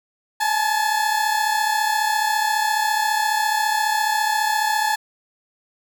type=tone pair together; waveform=30% pulse; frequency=845.4 / 880 Hz; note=G#5 / A5; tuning=+31 / 0 cents; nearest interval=minor second; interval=69 cents; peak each=-18 / -19 dBFS; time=0.4-4.96 s; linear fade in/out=10 ms; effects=none